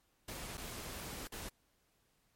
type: noise with dropouts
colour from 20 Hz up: pink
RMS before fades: -45 dBFS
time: 0.28-1.49 s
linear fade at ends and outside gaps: 5 ms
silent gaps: 0.573-0.577 / 1.274-1.32 s
effects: pink hiss -75 dBFS RMS until 2.35 s + MP3 64 kbps